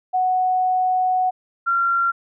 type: tone pair in turn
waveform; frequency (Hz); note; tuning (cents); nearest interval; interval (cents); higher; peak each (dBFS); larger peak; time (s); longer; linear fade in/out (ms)
sine; 740 / 1375.3; F#5 / F6; 0 / -27; major seventh; 1073; second; -16 / -16; neither; 0.13-1.31 / 1.66-2.12; first; 20
effects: none